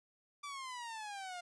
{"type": "exponential sweep", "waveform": "sawtooth", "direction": "down", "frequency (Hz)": [1174.7, 698.5], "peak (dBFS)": -39, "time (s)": [0.43, 1.41], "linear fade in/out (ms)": 10, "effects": ["resampled to 22050 Hz"]}